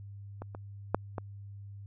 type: clicks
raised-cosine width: 1 ms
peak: -26 / -28 / -11 / -21 dBFS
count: 4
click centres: 0.42 / 0.549 / 0.946 / 1.182 s
effects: added 100 Hz sine -43 dBFS peak until 1.86 s